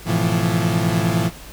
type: chord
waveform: 35% pulse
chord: F major seventh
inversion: first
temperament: equal with one note detuned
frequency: 110 / 128.12 / 164.81 / 174.61 Hz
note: A2 / C3 / E3 / F3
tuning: 0 / -36 / 0 / 0 cents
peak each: -21 / -25 / -19 / -20 dBFS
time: 0.05-1.31 s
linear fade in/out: 50 ms
effects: added 50 Hz sine -40 dBFS peak until 1.52 s + pink hiss -40 dBFS RMS until 1.52 s